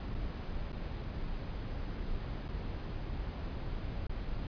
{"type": "noise with dropouts", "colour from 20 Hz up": "brown", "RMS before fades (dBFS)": -38, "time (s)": [0, 4.47], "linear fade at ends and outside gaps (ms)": 2, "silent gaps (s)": [[0.144, 0.148], [0.72, 0.728], [2.482, 2.487], [4.069, 4.095]], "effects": ["resampled to 11025 Hz"]}